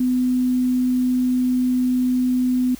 sine tone, 251.9 Hz, B3, 34 cents sharp, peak -16 dBFS, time 0-2.75 s, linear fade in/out 5 ms, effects added 50 Hz sine -45 dBFS peak until 2.79 s + white hiss -44 dBFS RMS until 2.79 s

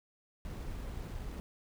brown noise with sample-and-hold, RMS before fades -41 dBFS, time 0.45-1.4 s, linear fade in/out 0 ms, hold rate 11025 Hz, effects none

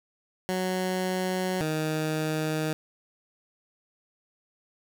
15% pulse tone pair in turn, 185 / 155.89 Hz, F#3 / D#3, 0 / +4 cents, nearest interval minor third, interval 296 cents, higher first, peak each -20 dBFS, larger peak neither, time 0.49-1.61 / 1.61-2.73 s, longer neither, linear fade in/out 0 ms, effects none

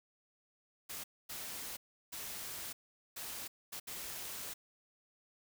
white noise bursts at uneven times, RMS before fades -44 dBFS, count 6, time 0.89-1.04 / 1.29-1.77 / 2.12-2.73 / 3.16-3.48 / 3.72-3.8 / 3.87-4.54 s, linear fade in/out 10 ms, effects none

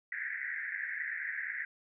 pink band-pass noise, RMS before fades -38 dBFS, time 0.12-1.65 s, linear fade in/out 2 ms, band 1600 to 2100 Hz, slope 96 dB/octave, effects none

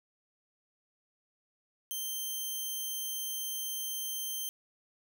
5% pulse tone, 3136 Hz, G7, in tune, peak -26 dBFS, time 1.91-4.49 s, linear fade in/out 0 ms, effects none

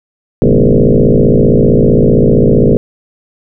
sine tone with frequency modulation, 128.3 Hz, C3, 34 cents flat, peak -4 dBFS, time 0.42-2.77 s, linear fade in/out 0 ms, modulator 55.4 Hz, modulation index 6.9, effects none

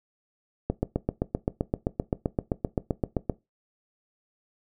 click train, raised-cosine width 2 ms, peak -11 dBFS, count 21, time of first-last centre 0.7-3.297 s, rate 7.7 Hz, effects noise-tail reverb RT60 0.2 s tail -18 dB re dry

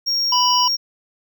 triangle tone, 5570 Hz, F8, 5 cents flat, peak -16 dBFS, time 0.06-0.77 s, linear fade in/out 20 ms
harmonic tone, 987.8 Hz, B5, in tune, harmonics 1 / 3 / 5, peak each -17 / -22 / -24 dBFS, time 0.32-0.68 s, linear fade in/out 5 ms
effects none

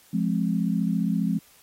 sine chord, F minor, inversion none, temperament just, 174.61 / 209.5 / 261.9 Hz, F3 / Ab3 / C4, 0 / +15 / +2 cents, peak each -25 / -25 / -29 dBFS, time 0.13-1.39 s, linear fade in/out 10 ms, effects white hiss -56 dBFS RMS until 1.62 s + AAC 48 kbps

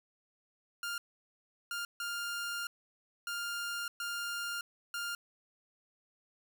sawtooth tone bursts at uneven times, 1403 Hz, F6, 8 cents sharp, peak -32 dBFS, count 6, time 0.83-0.98 / 1.71-1.85 / 2-2.67 / 3.27-3.88 / 4-4.61 / 4.94-5.15 s, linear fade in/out 2 ms, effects none

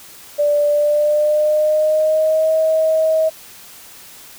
sine tone with pitch glide, 586 to 635.4 Hz, D5 to D#5, -4 to +36 cents, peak -12 dBFS, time 0.38-3.3 s, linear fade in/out 20 ms, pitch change +140 cents, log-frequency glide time 0.66-2.52 s, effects white hiss -40 dBFS RMS until 4.38 s

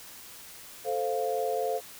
sine chord, F major, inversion first, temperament equal, 440 / 523.3 / 698.5 Hz, A4 / C5 / F5, 0 / 0 / 0 cents, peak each -31 dBFS, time 0.84-1.81 s, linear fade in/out 50 ms, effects white hiss -47 dBFS RMS until 1.99 s

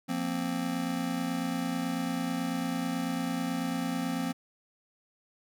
square chord, F suspended fourth, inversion none, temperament just, 174.61 / 232.8 / 261.9 Hz, F3 / Bb3 / C4, 0 / -2 / +2 cents, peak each -36 / -36 / -33 dBFS, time 0.08-4.33 s, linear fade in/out 20 ms, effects none

